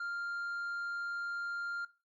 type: tone with tanh clipping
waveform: sine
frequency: 1396.9 Hz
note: F6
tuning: in tune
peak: -37 dBFS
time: 0-1.85 s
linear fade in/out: 5 ms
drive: 4 dB
effects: noise-tail reverb RT60 0.3 s tail -17 dB re dry + Opus 48 kbps